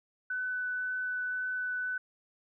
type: tone with vibrato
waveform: sine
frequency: 1500 Hz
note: F#6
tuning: 23 cents sharp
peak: -31 dBFS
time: 0.3-1.98 s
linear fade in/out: 5 ms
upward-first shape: triangle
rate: 1.9 Hz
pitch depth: 8 cents each way
effects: none